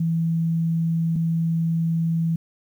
sine tone pair in turn, 164.81 / 164.81 Hz, E3 / E3, 0 / 0 cents, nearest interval unison, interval 0 cents, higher neither, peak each -19 dBFS, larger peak neither, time 0-1.16 / 1.16-2.36 s, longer second, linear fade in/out 5 ms, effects 9-bit

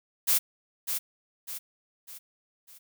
blue noise with echo, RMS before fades -23 dBFS, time 0.27-0.39 s, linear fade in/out 20 ms, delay 600 ms, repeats 4, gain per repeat -7 dB, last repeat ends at 2.79 s, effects none

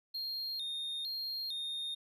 triangle tone with vibrato, 3940 Hz, B7, 5 cents flat, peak -35 dBFS, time 0.14-1.95 s, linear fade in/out 10 ms, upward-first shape square, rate 1.1 Hz, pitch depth 120 cents each way, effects none

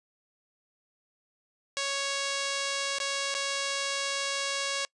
5% pulse tone with dropouts, 554.4 Hz, C#5, in tune, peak -17 dBFS, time 1.77-4.85 s, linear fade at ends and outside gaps 0 ms, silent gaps 2.984-3.001 / 3.342-3.349 s, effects noise-tail reverb RT60 0.1 s tail -25 dB re dry + resampled to 24000 Hz

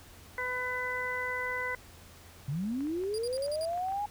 harmonic tone, 501 Hz, B4, 25 cents sharp, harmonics 1 / 2 / 3 / 4, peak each -39 / -38 / -38 / -34 dBFS, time 0.38-1.75 s, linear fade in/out 2 ms
sine linear sweep, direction up, 127.7 to 840 Hz, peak -30 dBFS, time 2.48-4.06 s, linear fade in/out 5 ms
clicks, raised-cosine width 0.5 ms, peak -36 dBFS, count 10, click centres 2.807 / 2.87 / 3.037 / 3.38 / 3.482 / 3.632 / 3.733 / 3.776 / 3.885 / 3.922 s
30% pulse tone bursts, 4830 Hz, D8, 48 cents sharp, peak -36 dBFS, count 6, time 3.14-3.652 s, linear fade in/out 0 ms, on 42 ms, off 52 ms
effects added 85 Hz sine -55 dBFS peak until 4.1 s + pink hiss -54 dBFS RMS until 4.1 s

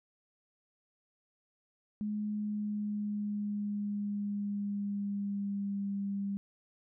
sine tone with pitch glide, 210 to 199.13 Hz, G#3 to G3, +19 to +27 cents, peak -32 dBFS, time 2.01-6.37 s, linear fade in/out 0 ms, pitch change -92 cents, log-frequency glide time 2.31-5.93 s, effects none

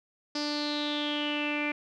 sawtooth tone with low-pass filter sweep, 295.3 Hz, D4, 10 cents sharp, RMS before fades -31 dBFS, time 0.35-1.72 s, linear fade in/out 5 ms, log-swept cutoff 5000 to 2300 Hz, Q 8.2, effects none

